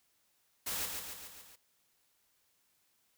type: noise with echo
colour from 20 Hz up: white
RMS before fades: -37 dBFS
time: 0.66-0.86 s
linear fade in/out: 10 ms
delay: 140 ms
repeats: 5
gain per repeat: -4 dB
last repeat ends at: 1.56 s
effects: white hiss -74 dBFS RMS until 3.17 s